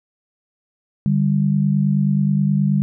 sine tone pair together, 147.4 / 196.82 Hz, D3 / G3, +7 / +7 cents, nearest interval perfect fourth, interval 500 cents, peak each -17 dBFS, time 1.06-2.82 s, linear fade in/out 0 ms, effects none

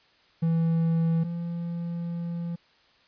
triangle tone pair in turn, 164.81 / 170.43 Hz, E3 / F3, 0 / -42 cents, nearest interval minor second, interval 58 cents, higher second, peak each -19 / -27 dBFS, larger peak first, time 0.42-1.24 / 1.24-2.56 s, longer second, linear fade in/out 10 ms, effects white hiss -61 dBFS RMS until 3.07 s + resampled to 11025 Hz

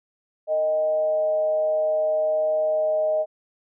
sine tone with frequency modulation, 622.3 Hz, D#5, in tune, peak -19 dBFS, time 0.47-3.26 s, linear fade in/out 50 ms, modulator 172 Hz, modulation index 0.29, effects none

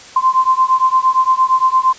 sine beating tone pair, 1036 / 1044.7 Hz, C6 / C6, -17 / -3 cents, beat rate 8.7 Hz, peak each -13 dBFS, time 0.16-1.93 s, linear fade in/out 5 ms, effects white hiss -37 dBFS RMS until 1.98 s + resampled to 16000 Hz

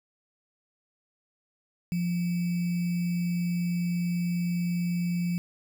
sine tone with sample-and-hold, 174.61 Hz, F3, in tune, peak -25 dBFS, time 1.92-5.38 s, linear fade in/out 0 ms, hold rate 2450 Hz, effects none

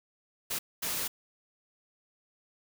white noise bursts at uneven times, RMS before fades -33 dBFS, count 2, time 0.5-0.59 / 0.82-1.08 s, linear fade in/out 10 ms, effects none

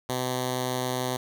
5% pulse tone with notch filter, 127 Hz, B2, 49 cents sharp, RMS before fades -29 dBFS, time 0.09-1.17 s, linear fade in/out 5 ms, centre 1400 Hz, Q 1.5, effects none

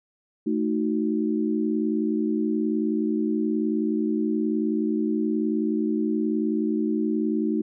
sine chord, D# diminished, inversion second, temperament equal, 220 / 311.1 / 370 Hz, A3 / D#4 / F#4, 0 / 0 / 0 cents, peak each -25 / -25 / -29 dBFS, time 0.46-7.62 s, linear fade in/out 10 ms, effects none

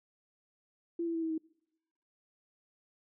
sine tone with pitch steps, 338.6 / 333.4 / 328.2 / 323.1 / 318.1 Hz, E4 / E4 / E4 / E4 / D#4, +46 / +20 / -8 / -35 / +38 cents, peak -31 dBFS, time 0.99-1.38 s, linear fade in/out 5 ms, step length 78 ms, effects noise-tail reverb RT60 0.9 s tail -26 dB re dry

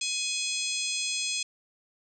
harmonic tone with a mistuned harmonic, 839 Hz, G#5, 17 cents sharp, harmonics 3 / 4 / 5 / 6 / 7 / 8 / 9 / 10, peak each -34 / -35 / -36 / -37 / -37 / -38 / -39 / -39 dBFS, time 0.01-1.43 s, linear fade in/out 5 ms, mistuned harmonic 7, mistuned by +70 cents, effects none

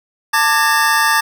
square tone cluster, 891 / 1182 / 1664 / 1820 Hz, A5 / D6 / G#6 / A#6, +22 / +11 / +3 / -42 cents, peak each -18 dBFS, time 0.33-1.21 s, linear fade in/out 10 ms, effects none

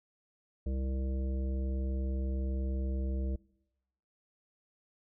harmonic tone, 65.8 Hz, C2, 10 cents sharp, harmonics 1 / 3 / 5 / 7 / 9, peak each -31 / -41 / -45 / -48 / -50 dBFS, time 0.66-3.36 s, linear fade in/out 5 ms, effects noise-tail reverb RT60 0.9 s tail -24 dB re dry

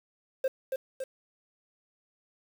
triangle tone with echo, 528 Hz, C5, 16 cents sharp, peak -22 dBFS, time 0.44-0.48 s, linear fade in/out 5 ms, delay 280 ms, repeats 2, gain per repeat -4 dB, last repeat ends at 1.04 s, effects 8-bit

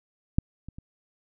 clicks, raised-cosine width 5 ms, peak -8 / -27 / -29 dBFS, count 3, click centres 0.385 / 0.686 / 0.785 s, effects none

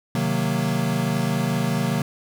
square chord, C half-diminished seventh, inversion none, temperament equal, 130.81 / 155.56 / 185 / 233.1 Hz, C3 / Eb3 / Gb3 / Bb3, 0 / 0 / 0 / 0 cents, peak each -27 dBFS, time 0.15-2.02 s, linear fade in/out 2 ms, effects none

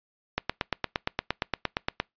click train, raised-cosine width 0.3 ms, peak -9 dBFS, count 15, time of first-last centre 0.38-2 s, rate 8.64 Hz, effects noise-tail reverb RT60 0.2 s tail -26 dB re dry + resampled to 11025 Hz

